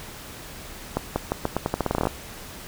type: accelerating click train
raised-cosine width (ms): 1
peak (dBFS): -8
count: 16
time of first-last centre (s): 0.97-2.071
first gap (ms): 190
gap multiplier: 0.84
effects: pink hiss -40 dBFS RMS until 2.67 s